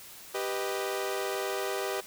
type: chord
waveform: sawtooth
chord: G augmented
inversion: none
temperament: equal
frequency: 392 / 493.9 / 622.3 Hz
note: G4 / B4 / D#5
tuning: 0 / 0 / 0 cents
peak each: -29 / -32 / -33 dBFS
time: 0.34-2.01 s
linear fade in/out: 10 ms
effects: white hiss -48 dBFS RMS until 2.06 s